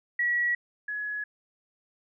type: tone pair in turn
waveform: sine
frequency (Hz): 1926 / 1688.2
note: B6 / G#6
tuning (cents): -44 / +28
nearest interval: major second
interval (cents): 228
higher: first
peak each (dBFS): -23 / -30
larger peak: first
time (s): 0.19-0.55 / 0.88-1.24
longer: neither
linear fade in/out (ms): 5
effects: none